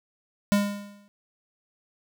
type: tone with exponential decay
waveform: square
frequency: 203.3 Hz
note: G#3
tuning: 37 cents flat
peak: -17 dBFS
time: 0.52-1.08 s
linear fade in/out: 0 ms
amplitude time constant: 120 ms
effects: none